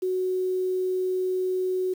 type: tone with quantisation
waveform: sine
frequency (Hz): 370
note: F#4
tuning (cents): 0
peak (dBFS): -23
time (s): 0.02-1.94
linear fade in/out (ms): 10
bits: 8
effects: none